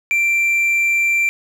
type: tone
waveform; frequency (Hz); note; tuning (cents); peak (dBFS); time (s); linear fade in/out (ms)
triangle; 2355; D7; +4; -12; 0.11-1.29; 0
effects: none